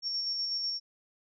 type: tone with tremolo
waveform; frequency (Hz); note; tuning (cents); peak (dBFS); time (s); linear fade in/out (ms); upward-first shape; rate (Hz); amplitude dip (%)
sine; 5490; F8; -31; -29; 0.02-0.8; 50; square; 8.1; 25
effects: none